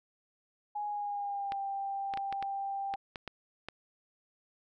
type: tone with pitch glide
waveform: sine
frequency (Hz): 830.6 to 789.4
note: G#5 to G5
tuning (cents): 0 to +12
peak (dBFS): -33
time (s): 0.75-2.96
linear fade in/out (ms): 10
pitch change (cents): -88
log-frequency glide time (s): 0.87-1.6
type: clicks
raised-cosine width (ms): 0.3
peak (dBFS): -23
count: 9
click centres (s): 1.521 / 2.138 / 2.174 / 2.326 / 2.426 / 2.939 / 3.158 / 3.277 / 3.686
effects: none